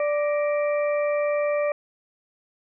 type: harmonic tone with a mistuned harmonic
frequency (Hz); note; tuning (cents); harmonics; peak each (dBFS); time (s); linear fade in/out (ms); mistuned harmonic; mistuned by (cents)
587.3; D5; 0; 1 / 2 / 3 / 4; -21 / -33 / -37 / -35; 0-1.72; 2; 3; +110
effects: none